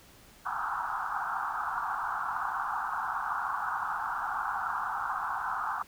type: band-pass noise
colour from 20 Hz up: white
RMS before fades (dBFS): -33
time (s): 0.45-5.83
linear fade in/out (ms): 10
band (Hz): 750 to 1500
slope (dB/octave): 96
effects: pink hiss -56 dBFS RMS until 5.87 s